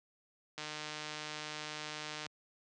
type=click train; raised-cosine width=0.2 ms; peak=-24 dBFS; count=257; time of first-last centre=0.58-2.264 s; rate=152 Hz; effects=high-pass 100 Hz 12 dB/octave + resampled to 22050 Hz